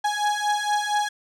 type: beating tone pair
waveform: 35% pulse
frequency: 830.6 / 834.9 Hz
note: G#5 / G#5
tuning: 0 / +9 cents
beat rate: 4.3 Hz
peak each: -23 dBFS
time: 0.04-1.09 s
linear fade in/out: 10 ms
effects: low-pass 9000 Hz 12 dB/octave